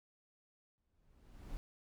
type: noise with exponential growth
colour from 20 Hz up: brown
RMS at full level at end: -44 dBFS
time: 0.78-1.57 s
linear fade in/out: 0 ms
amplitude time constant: 170 ms
effects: none